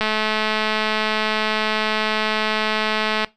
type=click train; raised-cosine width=0.3 ms; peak=-5 dBFS; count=700; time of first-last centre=0.01-3.246 s; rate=216 Hz; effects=noise-tail reverb RT60 0.2 s tail -20 dB re dry